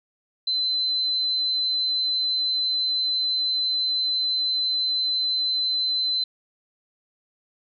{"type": "tone", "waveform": "sine", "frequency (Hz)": 4053, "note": "B7", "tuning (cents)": 44, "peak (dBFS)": -21, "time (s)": [0.47, 6.24], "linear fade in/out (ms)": 5, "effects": []}